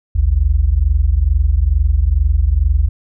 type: tone pair together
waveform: sine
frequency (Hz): 53.74 / 76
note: A1 / D#2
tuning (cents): -40 / -40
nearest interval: tritone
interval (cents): 600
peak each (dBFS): -13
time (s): 0.15-2.89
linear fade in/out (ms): 10
effects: none